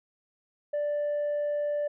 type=tone; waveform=sine; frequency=587.3 Hz; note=D5; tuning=in tune; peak=-24 dBFS; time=0.73-1.88 s; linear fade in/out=10 ms; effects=tanh soft clip ceiling -25 dBFS